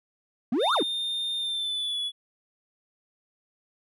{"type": "exponential two-way sweep", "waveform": "triangle", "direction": "up then down", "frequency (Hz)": [214.2, 1480, 248.1], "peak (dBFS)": -20, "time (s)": [0.52, 0.83], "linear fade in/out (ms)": 5, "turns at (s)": 0.74}
{"type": "tone with pitch glide", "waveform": "triangle", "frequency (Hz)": [3630, 3407], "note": ["A#7", "G#7"], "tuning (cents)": [-47, 44], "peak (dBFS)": -26, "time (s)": [0.59, 2.12], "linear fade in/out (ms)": 50, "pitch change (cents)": -109, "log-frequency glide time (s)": [1.38, 1.99]}
{"effects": []}